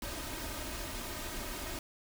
pink noise with comb filter, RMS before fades -40 dBFS, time 0.02-1.79 s, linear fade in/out 2 ms, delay 3.2 ms, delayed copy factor +0.6, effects none

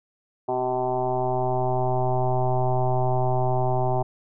sine tone with frequency modulation, 380.9 Hz, G4, 50 cents flat, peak -20 dBFS, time 0.48-4.03 s, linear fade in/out 10 ms, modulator 127 Hz, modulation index 3.9, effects none

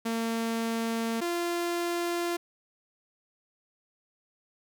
sawtooth tone pair in turn, 228 / 345.3 Hz, A#3 / F4, -38 / -20 cents, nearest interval perfect fifth, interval 718 cents, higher second, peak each -24 dBFS, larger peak neither, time 0.05-1.21 / 1.21-2.37 s, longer neither, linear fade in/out 10 ms, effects none

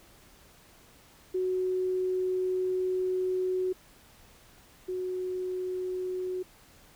sine tone pair in turn, 370 / 367.9 Hz, F#4 / F#4, 0 / -10 cents, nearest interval unison, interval 10 cents, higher first, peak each -26 / -30 dBFS, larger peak first, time 1.34-3.73 / 4.88-6.43 s, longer first, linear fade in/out 10 ms, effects pink hiss -57 dBFS RMS until 6.95 s

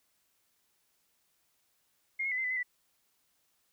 sine tone with pitch steps, 2132 / 2169 / 2004 / 2074 / 1999 / 2045 / 1970 Hz, C7 / C#7 / B6 / C7 / B6 / C7 / B6, +32 / -38 / +25 / -16 / +20 / -40 / -5 cents, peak -30 dBFS, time 2.19-2.631 s, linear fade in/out 10 ms, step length 63 ms, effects white hiss -74 dBFS RMS until 3.72 s

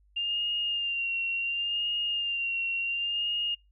sine tone with vibrato, 2794 Hz, F7, in tune, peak -27 dBFS, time 0.16-3.55 s, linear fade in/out 10 ms, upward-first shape sine, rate 0.7 Hz, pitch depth 36 cents each way, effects noise-tail reverb RT60 0.2 s tail -22 dB re dry + added 50 Hz sine -60 dBFS peak until 3.71 s

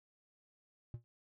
triangle tone with exponential decay, 118.1 Hz, A#2, 23 cents sharp, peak -35 dBFS, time 0.94-1.04 s, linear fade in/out 0 ms, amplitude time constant 21 ms, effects none

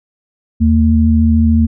sine tone pair together, 80.08 / 226.5 Hz, E2 / A#3, -50 / -50 cents, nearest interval octave + tritone, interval 1800 cents, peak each -10 dBFS, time 0.6-1.67 s, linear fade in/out 20 ms, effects none

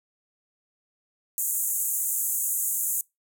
white band-pass noise, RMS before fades -27 dBFS, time 1.38-3.01 s, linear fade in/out 0 ms, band 6600 to 16000 Hz, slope 96 dB/octave, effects noise-tail reverb RT60 0.2 s tail -25 dB re dry

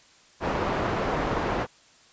white low-pass noise, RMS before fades -27 dBFS, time 0.4-1.67 s, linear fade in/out 50 ms, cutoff 950 Hz, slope 12 dB/octave, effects white hiss -56 dBFS RMS until 2.12 s + resampled to 16000 Hz

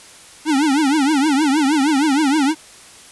square tone with vibrato, 289.8 Hz, D4, 23 cents flat, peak -14 dBFS, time 0.45-2.55 s, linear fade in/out 50 ms, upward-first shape triangle, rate 6.4 Hz, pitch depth 200 cents each way, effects white hiss -42 dBFS RMS until 3.11 s + resampled to 24000 Hz

